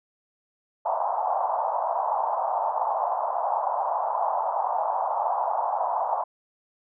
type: band-pass noise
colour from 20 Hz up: pink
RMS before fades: -26 dBFS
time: 0.85-6.24 s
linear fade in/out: 10 ms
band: 670 to 1000 Hz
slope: 48 dB/octave
effects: none